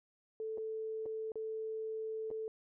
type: tone with dropouts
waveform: sine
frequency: 440 Hz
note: A4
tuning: in tune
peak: -37 dBFS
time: 0.4-2.48 s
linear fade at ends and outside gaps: 1 ms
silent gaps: 0.575-0.581 / 1.057-1.061 / 1.319-1.356 / 2.304-2.312 s
effects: none